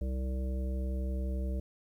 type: harmonic tone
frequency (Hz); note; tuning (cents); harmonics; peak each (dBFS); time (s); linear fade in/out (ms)
64.7; C2; -19; 1 / 3 / 5 / 7 / 9; -31 / -41 / -46 / -48 / -47; 0.01-1.6; 5
effects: 11-bit